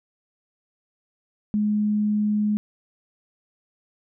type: tone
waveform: sine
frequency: 210 Hz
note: G#3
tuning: 19 cents sharp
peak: -19 dBFS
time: 1.54-2.57 s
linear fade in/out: 0 ms
effects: none